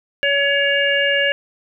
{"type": "harmonic tone", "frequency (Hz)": 563, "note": "C#5", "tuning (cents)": 27, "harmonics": [1, 3, 4, 5], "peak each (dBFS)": [-20, -18, -24, -20], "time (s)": [0.23, 1.32], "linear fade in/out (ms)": 0, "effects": []}